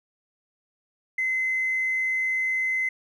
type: tone with tanh clipping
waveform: triangle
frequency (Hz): 2052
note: C7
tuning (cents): -34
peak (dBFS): -22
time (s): 1.18-2.89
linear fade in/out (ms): 5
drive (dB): 1
effects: none